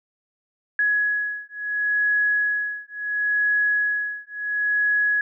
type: beating tone pair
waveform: sine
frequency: 1678 / 1678.72 Hz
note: G#6 / G#6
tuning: +17 / +18 cents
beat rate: 0.72 Hz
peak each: -23 dBFS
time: 0.79-5.21 s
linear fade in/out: 2 ms
effects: none